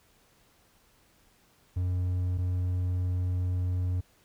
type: tone pair in turn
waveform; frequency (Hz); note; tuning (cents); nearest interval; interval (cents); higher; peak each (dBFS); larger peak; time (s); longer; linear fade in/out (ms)
triangle; 90.4 / 90.4; F#2 / F#2; -40 / -40; unison; 0; neither; -24; neither; 1.76-2.38 / 2.38-4.01; second; 10
effects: pink hiss -64 dBFS RMS until 4.24 s